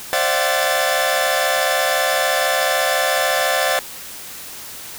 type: tone cluster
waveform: sawtooth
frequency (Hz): 527 / 591 / 677 / 751 / 1749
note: C5 / D5 / E5 / F#5 / A6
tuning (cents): +12 / +11 / +46 / +26 / -11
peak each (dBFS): -19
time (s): 0.13-3.79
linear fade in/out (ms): 0
effects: white hiss -34 dBFS RMS until 4.98 s